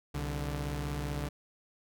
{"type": "tone pair together", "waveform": "sawtooth", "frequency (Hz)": [65.08, 146.1], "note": ["C2", "D3"], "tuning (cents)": [-9, -9], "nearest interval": "octave + major second", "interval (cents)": 1400, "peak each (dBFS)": [-32, -32], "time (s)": [0.14, 1.29], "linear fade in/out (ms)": 10, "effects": []}